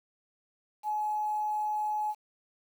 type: tone with quantisation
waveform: sine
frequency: 848 Hz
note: G#5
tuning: 36 cents sharp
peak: -28 dBFS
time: 0.83-2.15 s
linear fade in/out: 50 ms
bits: 9
effects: none